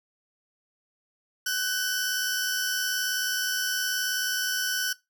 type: tone cluster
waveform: sawtooth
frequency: 1503 / 1582 / 5400 / 5750 Hz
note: F#6 / G6 / E8 / F8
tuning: +27 / +15 / +41 / +50 cents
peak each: -24 / -33 / -31 / -31 dBFS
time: 1.46-4.93 s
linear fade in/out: 5 ms
effects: noise-tail reverb RT60 0.2 s tail -20 dB re dry